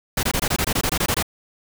pink noise bursts, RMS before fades -21 dBFS, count 13, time 0.17-1.227 s, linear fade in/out 5 ms, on 61 ms, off 22 ms, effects none

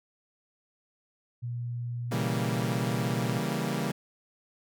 sine tone with pitch glide, 120.1 to 121.85 Hz, B2 to B2, -48 to -23 cents, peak -31 dBFS, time 1.42-3.4 s, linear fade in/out 20 ms, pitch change +25 cents, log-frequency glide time 2.56-2.68 s
sawtooth chord, C# diminished seventh, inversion none, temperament equal, 138.59 / 164.81 / 196 / 233.1 Hz, C#3 / E3 / G3 / Bb3, 0 / 0 / 0 / 0 cents, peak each -30 dBFS, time 2.11-3.92 s, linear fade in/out 10 ms
effects none

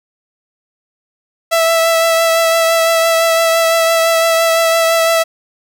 sawtooth tone with vibrato, 659.3 Hz, E5, in tune, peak -6 dBFS, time 1.51-5.24 s, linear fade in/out 20 ms, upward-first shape triangle, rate 5.9 Hz, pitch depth 19 cents each way, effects none

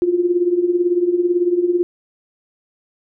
sine tone with tremolo, 352.2 Hz, F4, 15 cents sharp, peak -10 dBFS, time 0.02-1.83 s, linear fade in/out 0 ms, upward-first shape triangle, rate 18 Hz, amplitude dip 80%, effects none

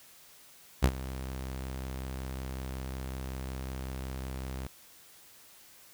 sawtooth tone with ADSR envelope, 65.41 Hz, C2, in tune, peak -15 dBFS, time 0.82-4.67 s, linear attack 23 ms, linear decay 63 ms, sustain -17 dB, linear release 5 ms, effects white hiss -56 dBFS RMS until 5.93 s

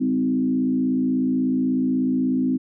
sine tone with frequency modulation, 257.5 Hz, C4, 28 cents flat, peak -18 dBFS, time 0-2.58 s, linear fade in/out 20 ms, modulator 56.4 Hz, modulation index 0.83, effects none

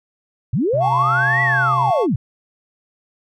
sine linear two-way sweep, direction up then down, 92.5 to 1980 to 92.5 Hz, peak -15 dBFS, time 0.53-2.16 s, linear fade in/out 5 ms, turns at 1.42 s
triangle tone with pitch glide, 129.3 to 130.12 Hz, C3 to C3, -20 to -9 cents, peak -20 dBFS, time 0.73-1.91 s, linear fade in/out 10 ms, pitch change +11 cents, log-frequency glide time 1.23-1.71 s
triangle chord, F augmented, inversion none, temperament equal, 698.5 / 880 / 1108.7 Hz, F5 / A5 / C#6, 0 / 0 / 0 cents, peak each -23 dBFS, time 0.8-2.07 s, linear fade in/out 50 ms
effects none

